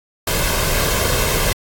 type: noise with comb filter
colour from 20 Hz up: pink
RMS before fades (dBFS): -18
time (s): 0.27-1.53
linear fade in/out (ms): 5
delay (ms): 1.9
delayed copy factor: +0.55
effects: AAC 64 kbps